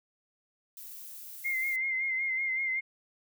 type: noise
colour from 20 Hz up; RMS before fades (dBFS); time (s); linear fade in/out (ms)
violet; -45; 0.77-1.76; 0
type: tone with vibrato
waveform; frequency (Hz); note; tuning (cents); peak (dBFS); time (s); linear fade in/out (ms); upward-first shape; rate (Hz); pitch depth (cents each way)
sine; 2100; C7; +6; -28; 1.44-2.81; 20; sine; 5.3; 42
effects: none